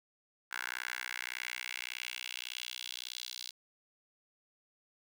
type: tone with high-pass filter sweep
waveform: 10% pulse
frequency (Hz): 61.74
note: B1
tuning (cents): 0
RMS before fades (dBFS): -42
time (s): 0.51-3.51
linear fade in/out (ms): 10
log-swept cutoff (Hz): 1500 to 4100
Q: 2.7
effects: none